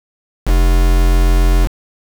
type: tone with quantisation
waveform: triangle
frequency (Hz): 43.65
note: F1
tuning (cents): 0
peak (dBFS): -6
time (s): 0.45-1.69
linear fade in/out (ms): 50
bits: 3
effects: none